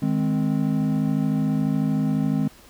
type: chord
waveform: triangle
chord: Ab major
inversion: second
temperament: equal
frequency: 155.56 / 207.7 / 261.6 Hz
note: Eb3 / Ab3 / C4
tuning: 0 / 0 / 0 cents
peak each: -22 dBFS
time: 0.02-2.48 s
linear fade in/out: 5 ms
effects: pink hiss -50 dBFS RMS until 2.69 s